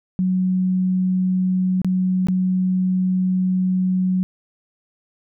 sine tone with dropouts, 185 Hz, F#3, in tune, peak -16 dBFS, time 0.19-4.23 s, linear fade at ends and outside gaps 0 ms, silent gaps 1.817-1.846 / 2.27-2.285 s, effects none

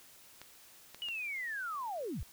clicks, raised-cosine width 0.2 ms, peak -30 dBFS, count 3, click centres 0.416 / 0.946 / 1.086 s
sine linear sweep, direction down, 2960 to 35.78 Hz, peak -36 dBFS, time 1.02-2.23 s, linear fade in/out 0 ms
effects white hiss -58 dBFS RMS until 2.32 s

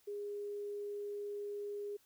sine tone, 410 Hz, G#4, 22 cents flat, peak -39 dBFS, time 0.07-1.97 s, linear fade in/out 10 ms, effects white hiss -70 dBFS RMS until 2.05 s

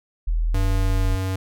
sine tone, 40.7 Hz, E1, 21 cents flat, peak -18 dBFS, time 0.27-1.16 s, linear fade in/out 10 ms
square tone with pitch glide, 96.1 to 94.39 Hz, G2 to F#2, -34 to +35 cents, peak -23 dBFS, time 0.54-1.36 s, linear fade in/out 5 ms, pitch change -31 cents, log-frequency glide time 0.65-1.13 s
effects none

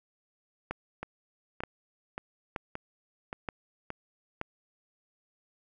two click trains, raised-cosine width 0.5 ms, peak -21 / -18 dBFS, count 6 / 5, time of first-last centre 1.03-3.904 / 0.71-4.414 s, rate 1.74 / 1.08 Hz, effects none

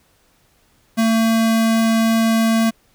square tone, 225.3 Hz, A3, 41 cents sharp, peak -14 dBFS, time 0.97-2.71 s, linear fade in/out 20 ms, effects pink hiss -58 dBFS RMS until 2.94 s

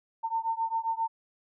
sine beating tone pair, 902 / 909.5 Hz, A5 / A#5, +43 / -43 cents, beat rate 7.5 Hz, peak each -30 / -31 dBFS, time 0.23-1.08 s, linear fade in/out 20 ms, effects none

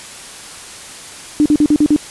sine tone bursts, 298.5 Hz, D4, 28 cents sharp, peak -7 dBFS, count 6, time 1.4-1.962 s, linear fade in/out 0 ms, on 57 ms, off 44 ms, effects white hiss -33 dBFS RMS until 2.1 s + resampled to 24000 Hz

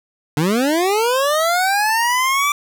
25% pulse linear sweep, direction up, 140.5 to 1174.7 Hz, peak -11 dBFS, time 0.37-2.52 s, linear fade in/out 2 ms, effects none

